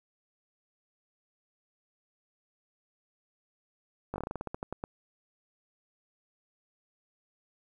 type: slowing click train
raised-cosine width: 1 ms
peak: -21 dBFS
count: 14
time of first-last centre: 4.14-4.839 s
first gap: 19 ms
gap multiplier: 1.16
effects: 10-bit